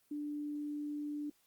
sine tone, 294.7 Hz, D4, 6 cents sharp, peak -37 dBFS, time 0.11-1.3 s, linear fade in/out 5 ms, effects white hiss -72 dBFS RMS until 1.46 s + Opus 32 kbps

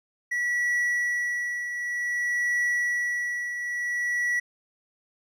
triangle tone with tremolo, 1941 Hz, B6, 31 cents flat, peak -20 dBFS, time 0.31-4.4 s, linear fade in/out 10 ms, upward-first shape triangle, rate 0.54 Hz, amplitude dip 60%, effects none

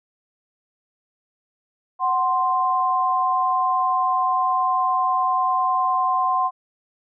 sine tone pair together, 743.6 / 1046.5 Hz, F#5 / C6, +8 / 0 cents, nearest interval tritone, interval 592 cents, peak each -22 / -19 dBFS, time 1.99-6.51 s, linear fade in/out 50 ms, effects none

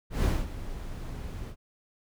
brown noise with ADSR envelope, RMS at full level -22 dBFS, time 0.1-1.56 s, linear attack 140 ms, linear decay 220 ms, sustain -15 dB, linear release 77 ms, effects none

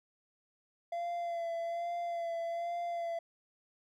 triangle tone with vibrato, 682 Hz, F5, 41 cents flat, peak -32 dBFS, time 0.92-3.19 s, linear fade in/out 5 ms, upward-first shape sine, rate 1.2 Hz, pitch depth 27 cents each way, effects none

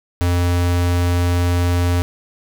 square tone, 87.9 Hz, F2, 12 cents sharp, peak -15 dBFS, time 0.21-2.02 s, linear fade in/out 0 ms, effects none

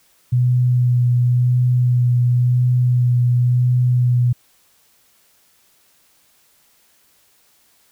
sine tone with vibrato, 123.47 Hz, B2, in tune, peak -12 dBFS, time 0.32-4.33 s, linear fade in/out 10 ms, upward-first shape sine, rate 0.94 Hz, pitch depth 15 cents each way, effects white hiss -57 dBFS RMS until 7.91 s

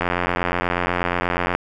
click train, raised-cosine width 0.5 ms, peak -5 dBFS, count 137, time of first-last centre 0.01-1.55 s, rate 88.3 Hz, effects none

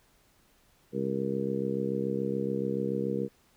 harmonic tone, 67 Hz, C2, 42 cents sharp, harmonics 2 / 3 / 4 / 5 / 6 / 7, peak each -38 / -33 / -37 / -37 / -35 / -33 dBFS, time 0.92-3.29 s, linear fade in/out 50 ms, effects pink hiss -65 dBFS RMS until 3.56 s

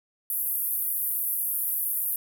white band-pass noise, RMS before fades -28 dBFS, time 0.3-2.16 s, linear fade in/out 2 ms, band 11000 to 15000 Hz, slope 48 dB/octave, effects none

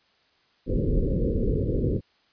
pink low-pass noise, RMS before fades -24 dBFS, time 0.66-2.01 s, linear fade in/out 50 ms, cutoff 530 Hz, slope 96 dB/octave, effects white hiss -64 dBFS RMS until 2.32 s + resampled to 11025 Hz

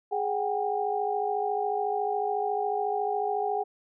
sine tone cluster, 415.7 / 747 / 801 Hz, G#4 / F#5 / G5, +2 / +16 / +37 cents, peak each -30 dBFS, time 0.11-3.64 s, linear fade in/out 20 ms, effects none

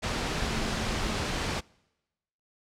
sine tone in noise, 220 Hz, A3, in tune, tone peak -38 dBFS, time 0.36-1.16 s, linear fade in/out 20 ms, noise pink, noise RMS -30 dBFS, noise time 0.02-1.61 s, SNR -11 dB, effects noise-tail reverb RT60 1.0 s tail -26 dB re dry + low-pass 6000 Hz 12 dB/octave

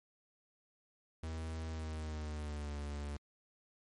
45% pulse tone with pitch glide, 80.2 to 72.7 Hz, E2 to D2, -47 to -17 cents, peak -39 dBFS, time 1.23-3.17 s, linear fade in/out 5 ms, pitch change -170 cents, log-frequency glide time 1.69-2.76 s, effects MP3 48 kbps

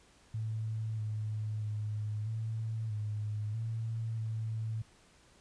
sine tone with pitch steps, 110.2 / 107.5 / 106.1 / 111.4 / 105.7 / 112.9 / 110.9 Hz, A2 / A2 / G#2 / A2 / G#2 / A2 / A2, +3 / -40 / +38 / +22 / +31 / +45 / +14 cents, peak -33 dBFS, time 0.34-4.82 s, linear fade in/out 5 ms, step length 640 ms, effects pink hiss -63 dBFS RMS until 5.4 s + resampled to 22050 Hz

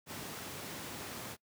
pink high-pass noise, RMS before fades -44 dBFS, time 0.06-1.37 s, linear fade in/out 50 ms, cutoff 110 Hz, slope 12 dB/octave, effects noise-tail reverb RT60 0.1 s tail -22 dB re dry + high-pass 60 Hz 12 dB/octave

